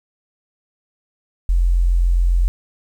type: tone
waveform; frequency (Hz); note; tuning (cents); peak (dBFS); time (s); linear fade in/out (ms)
sine; 43.65; F1; 0; -12; 1.49-2.48; 0
effects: 8-bit